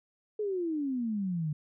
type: exponential sweep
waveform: sine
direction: down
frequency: 433.7 to 146.83 Hz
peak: -29 dBFS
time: 0.39-1.53 s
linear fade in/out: 5 ms
effects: none